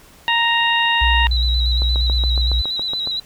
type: harmonic tone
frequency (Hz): 932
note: A#5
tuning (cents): -1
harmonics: 1 / 2 / 3 / 4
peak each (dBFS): -19 / -19 / -19 / -23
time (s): 0.28-1.27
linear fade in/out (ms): 0
type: tone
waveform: sine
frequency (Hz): 60.9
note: B1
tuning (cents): -24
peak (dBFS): -15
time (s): 1.01-2.62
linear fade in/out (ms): 10
type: tone with vibrato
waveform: sine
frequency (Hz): 3924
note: B7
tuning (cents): -12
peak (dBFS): -20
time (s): 1.31-3.2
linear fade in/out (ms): 5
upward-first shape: square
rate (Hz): 8.6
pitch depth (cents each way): 34
type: click train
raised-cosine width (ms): 1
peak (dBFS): -16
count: 10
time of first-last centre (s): 1.82-3.073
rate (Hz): 7.18
effects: pink hiss -47 dBFS RMS until 3.25 s